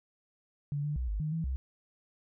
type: tone with pitch steps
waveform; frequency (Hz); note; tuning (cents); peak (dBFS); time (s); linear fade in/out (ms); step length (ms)
sine; 144.2 / 148.1 / 62.4 / 51.3 / 153.5 / 163 / 65.4; D3 / D3 / B1 / G#1 / D#3 / E3 / C2; -31 / +15 / +19 / -21 / -23 / -19 / 0; -30; 0.72-1.56; 0; 120
effects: none